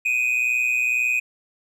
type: tone with amplitude modulation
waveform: triangle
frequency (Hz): 2493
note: D#7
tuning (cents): +3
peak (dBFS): -14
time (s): 0.05-1.2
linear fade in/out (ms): 10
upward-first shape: sine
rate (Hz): 122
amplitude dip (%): 70
effects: none